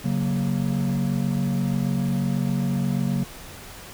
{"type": "chord", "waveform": "triangle", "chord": "F# major", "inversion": "second", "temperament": "equal", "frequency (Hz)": [138.59, 185, 233.1], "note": ["C#3", "F#3", "A#3"], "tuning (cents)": [0, 0, 0], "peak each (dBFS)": [-23, -23, -25], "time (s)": [0.04, 3.24], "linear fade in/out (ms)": 10, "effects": ["pink hiss -41 dBFS RMS until 3.93 s"]}